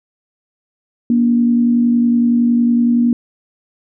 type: tone pair together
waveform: sine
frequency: 237.5 / 288.3 Hz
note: A#3 / D4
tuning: +33 / -32 cents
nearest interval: minor third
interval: 335 cents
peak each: -10 / -22 dBFS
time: 1.1-3.13 s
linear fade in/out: 2 ms
effects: none